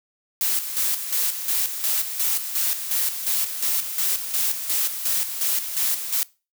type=noise with tremolo; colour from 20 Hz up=blue; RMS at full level=-22 dBFS; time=0.41-6.23 s; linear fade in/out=0 ms; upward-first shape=square; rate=2.8 Hz; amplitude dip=60%; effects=noise-tail reverb RT60 0.3 s tail -22 dB re dry